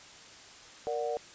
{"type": "chord", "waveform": "sine", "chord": "Bb augmented", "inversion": "none", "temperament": "equal with one note detuned", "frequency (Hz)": [466.2, 587.3, 736.2], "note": ["Bb4", "D5", "F#5"], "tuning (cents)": [0, 0, -9], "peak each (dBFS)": [-33, -35, -36], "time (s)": [0.87, 1.17], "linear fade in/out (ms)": 0, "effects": ["white hiss -51 dBFS RMS until 1.34 s", "resampled to 16000 Hz"]}